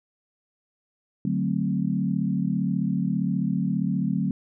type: chord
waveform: sine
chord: D dominant seventh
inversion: none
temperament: equal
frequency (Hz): 146.83 / 185 / 220 / 261.6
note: D3 / F#3 / A3 / C4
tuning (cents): 0 / 0 / 0 / 0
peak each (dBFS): -29 / -25 / -28 / -30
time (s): 1.25-4.31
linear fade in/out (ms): 2
effects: none